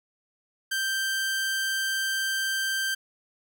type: tone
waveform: sawtooth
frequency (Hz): 1568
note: G6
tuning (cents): 0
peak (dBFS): -22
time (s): 0.71-2.95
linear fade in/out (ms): 10
effects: none